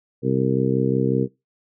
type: harmonic tone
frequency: 65.5 Hz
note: C2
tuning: 2 cents sharp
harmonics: 2 / 3 / 4 / 5 / 6 / 7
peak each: -23 / -25 / -24 / -28 / -26 / -23 dBFS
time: 0.22-1.28 s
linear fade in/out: 50 ms
effects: noise-tail reverb RT60 0.2 s tail -19 dB re dry